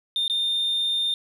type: tone with dropouts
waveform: sine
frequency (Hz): 3624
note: A#7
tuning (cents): -50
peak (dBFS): -19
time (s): 0.16-1.14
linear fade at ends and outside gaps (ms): 1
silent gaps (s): 0.28-0.298
effects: tanh soft clip ceiling -20 dBFS